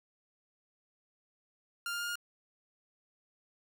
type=tone with pitch steps; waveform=sawtooth; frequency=1396.9 / 1405 / 1413.1 / 1421.3 Hz; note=F6 / F6 / F6 / F6; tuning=0 / +10 / +20 / +30 cents; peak=-31 dBFS; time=1.86-2.156 s; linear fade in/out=2 ms; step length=74 ms; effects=12-bit